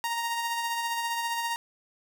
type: tone with tremolo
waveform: sawtooth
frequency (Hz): 932.3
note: A#5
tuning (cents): 0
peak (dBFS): -23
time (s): 0.04-1.56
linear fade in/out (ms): 0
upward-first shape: sine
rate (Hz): 15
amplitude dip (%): 35
effects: none